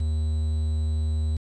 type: tone with quantisation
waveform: triangle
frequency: 77.78 Hz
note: D#2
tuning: in tune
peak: -20 dBFS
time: 0-1.37 s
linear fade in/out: 5 ms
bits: 8
effects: resampled to 22050 Hz